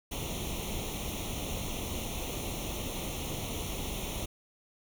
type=noise with comb filter; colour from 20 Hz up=pink; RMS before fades=-36 dBFS; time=0.11-4.26 s; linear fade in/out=10 ms; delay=0.31 ms; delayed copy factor=+0.85; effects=none